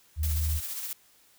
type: tone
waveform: sine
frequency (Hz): 76.7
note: D#2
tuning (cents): -24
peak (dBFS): -25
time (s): 0.16-0.61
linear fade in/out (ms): 50
type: noise with tremolo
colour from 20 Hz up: blue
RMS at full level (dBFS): -34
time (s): 0.23-0.93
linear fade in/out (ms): 2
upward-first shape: sine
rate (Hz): 15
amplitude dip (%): 40
effects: white hiss -61 dBFS RMS until 1.38 s